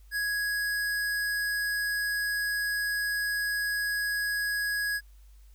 square tone, 1664 Hz, G#6, 3 cents sharp, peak -28 dBFS, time 0.11-5.01 s, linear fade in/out 50 ms, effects added 50 Hz sine -50 dBFS peak until 5.54 s + white hiss -67 dBFS RMS until 5.54 s

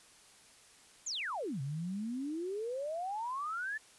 sine exponential two-way sweep, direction down then up, 7510 to 130.81 to 1786 Hz, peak -35 dBFS, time 1.06-3.78 s, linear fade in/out 10 ms, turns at 1.61 s, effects white hiss -60 dBFS RMS until 3.98 s + resampled to 24000 Hz

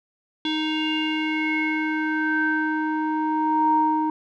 square tone with low-pass filter sweep, 311.1 Hz, D#4, in tune, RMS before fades -23 dBFS, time 0.45-4.1 s, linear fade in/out 2 ms, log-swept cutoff 3400 to 810 Hz, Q 7.1, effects none

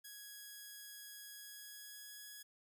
5% pulse tone with pitch glide, 1663 to 1674.6 Hz, G#6 to G#6, +2 to +14 cents, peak -40 dBFS, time 0.04-2.43 s, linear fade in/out 10 ms, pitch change +12 cents, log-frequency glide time 1.33-2.29 s, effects none

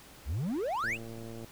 triangle exponential sweep, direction up, 58.27 to 2981 Hz, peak -28 dBFS, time 0.25-0.98 s, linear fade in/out 50 ms
click train, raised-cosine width 2 ms, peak -32 dBFS, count 70, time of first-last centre 0.84-1.445 s, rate 114 Hz
effects pink hiss -53 dBFS RMS until 1.51 s

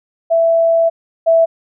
sine tone pair in turn, 663 / 659.3 Hz, E5 / E5, +10 / 0 cents, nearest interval unison, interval 10 cents, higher first, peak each -9 / -7 dBFS, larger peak second, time 0.3-0.9 / 1.26-1.46 s, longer first, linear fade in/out 20 ms, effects none

